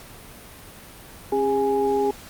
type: tone cluster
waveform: sine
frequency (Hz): 271.1 / 407 / 830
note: C#4 / G#4 / G#5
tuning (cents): -38 / -35 / -1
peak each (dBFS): -28 / -20 / -25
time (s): 1.32-2.11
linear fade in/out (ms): 5
effects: pink hiss -43 dBFS RMS until 2.29 s + Opus 48 kbps